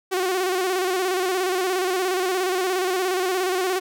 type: tone with vibrato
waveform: sawtooth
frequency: 370 Hz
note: F#4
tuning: in tune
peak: -17 dBFS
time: 0.11-3.8 s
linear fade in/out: 20 ms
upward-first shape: square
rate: 17 Hz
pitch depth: 52 cents each way
effects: none